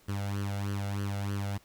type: tone with flanger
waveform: sawtooth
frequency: 100 Hz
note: G2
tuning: 35 cents sharp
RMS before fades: -33 dBFS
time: 0.08-1.58 s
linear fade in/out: 10 ms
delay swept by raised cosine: 0.65 to 1.46 ms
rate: 3.2 Hz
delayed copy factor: +0.65
effects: pink hiss -62 dBFS RMS until 1.64 s